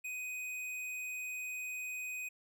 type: tone with tanh clipping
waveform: sine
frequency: 2500 Hz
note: D#7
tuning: 8 cents sharp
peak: -40 dBFS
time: 0.04-2.29 s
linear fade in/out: 10 ms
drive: 16 dB
effects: none